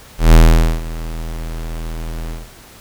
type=tone with ADSR envelope; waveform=square; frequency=40.62 Hz; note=E1; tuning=25 cents flat; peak=-3 dBFS; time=0.18-2.5 s; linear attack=150 ms; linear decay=470 ms; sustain=-20 dB; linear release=190 ms; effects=pink hiss -41 dBFS RMS until 2.8 s